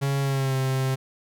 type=tone with pitch glide; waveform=45% pulse; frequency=138.59 to 132.18 Hz; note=C#3 to C3; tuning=0 to +18 cents; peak=-22 dBFS; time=0.01-0.96 s; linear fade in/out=20 ms; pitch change=-82 cents; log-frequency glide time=0.21-0.57 s; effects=none